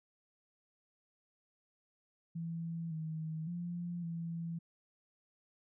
sine tone with pitch steps, 166.2 / 158.5 / 173.7 / 167.1 Hz, E3 / D#3 / F3 / E3, +15 / +32 / -9 / +24 cents, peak -37 dBFS, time 2.35-4.59 s, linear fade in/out 10 ms, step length 560 ms, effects none

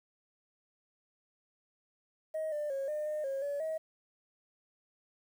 sine tone with pitch steps, 630 / 595 / 545 / 604 / 608 / 543 / 571 / 636 Hz, D#5 / D5 / C#5 / D5 / D#5 / C#5 / D5 / D#5, +21 / +22 / -29 / +48 / -40 / -36 / -49 / +38 cents, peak -31 dBFS, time 2.34-3.78 s, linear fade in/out 10 ms, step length 180 ms, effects tanh soft clip ceiling -30 dBFS + 10-bit

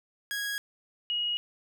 sawtooth / sine tone pair in turn, 1652 / 2892 Hz, G#6 / F#7, -10 / -40 cents, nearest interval minor seventh, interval 970 cents, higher second, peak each -27 dBFS, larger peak neither, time 0.31-0.58 / 1.1-1.37 s, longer neither, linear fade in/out 0 ms, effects none

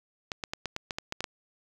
clicks, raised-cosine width 0.2 ms, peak -15 dBFS, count 10, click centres 0.318 / 0.438 / 0.535 / 0.657 / 0.764 / 0.908 / 0.985 / 1.124 / 1.206 / 1.242 s, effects 7-bit

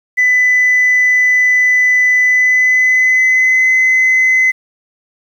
sine tone with pitch glide, 1999 to 2037 Hz, B6 to C7, +20 to -47 cents, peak -6 dBFS, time 0.17-4.52 s, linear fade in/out 20 ms, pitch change +33 cents, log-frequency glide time 2.22-3.71 s, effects tanh soft clip ceiling -5 dBFS + 7-bit

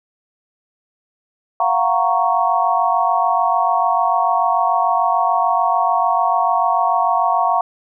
sine chord, Gb major seventh, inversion third, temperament equal with one note detuned, 693.2 / 740 / 932.3 / 1108.7 Hz, F5 / Gb5 / Bb5 / Db6, -13 / 0 / 0 / 0 cents, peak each -19 dBFS, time 1.6-7.61 s, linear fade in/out 2 ms, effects none

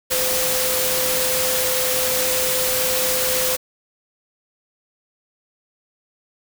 sine tone in noise, 512 Hz, C5, 38 cents flat, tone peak -24 dBFS, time 0.1-3.57 s, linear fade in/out 20 ms, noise white, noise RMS -21 dBFS, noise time 0.1-3.57 s, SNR -6 dB, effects none

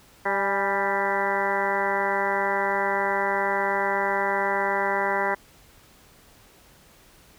harmonic tone with a mistuned harmonic, 197 Hz, G3, 9 cents sharp, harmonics 1 / 2 / 3 / 4 / 5 / 6 / 7 / 8 / 9 / 10, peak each -38 / -30 / -30 / -29 / -28 / -37 / -34 / -32 / -33 / -30 dBFS, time 0.25-5.35 s, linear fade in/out 10 ms, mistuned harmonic 4, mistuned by +41 cents, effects pink hiss -54 dBFS RMS until 7.38 s

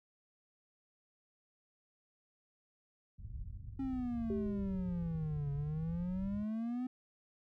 white low-pass noise, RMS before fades -46 dBFS, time 3.18-6.44 s, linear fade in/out 10 ms, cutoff 110 Hz, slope 24 dB/octave
triangle exponential two-way sweep, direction down then up, 271.8 to 140.2 to 256.4 Hz, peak -33 dBFS, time 3.79-6.87 s, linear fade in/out 5 ms, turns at 5.52 s
sine tone with exponential decay, 392 Hz, G4, in tune, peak -35 dBFS, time 4.3-5.45 s, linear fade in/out 2 ms, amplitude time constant 250 ms
effects none

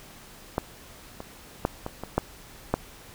clicks, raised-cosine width 1 ms, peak -10 / -22 / -8 / -17 / -19 / -7 / -7 dBFS, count 7, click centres 0.581 / 1.204 / 1.651 / 1.864 / 2.036 / 2.18 / 2.74 s, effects pink hiss -48 dBFS RMS until 3.14 s

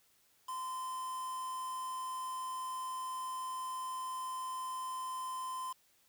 triangle tone with quantisation, 1031 Hz, C6, 26 cents flat, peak -36 dBFS, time 0.48-5.73 s, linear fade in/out 10 ms, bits 8, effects white hiss -70 dBFS RMS until 6.08 s

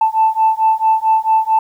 sine beating tone pair, 880 / 884.5 Hz, A5 / A5, 0 / +9 cents, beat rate 4.5 Hz, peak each -13 dBFS, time 0.01-1.59 s, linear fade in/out 5 ms, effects tanh soft clip ceiling -4 dBFS + 8-bit

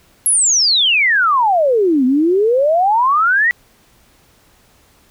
sine exponential two-way sweep, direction down then up, 11320 to 246.9 to 1972 Hz, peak -10 dBFS, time 0.26-3.51 s, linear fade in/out 0 ms, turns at 2.05 s, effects pink hiss -52 dBFS RMS until 5.1 s

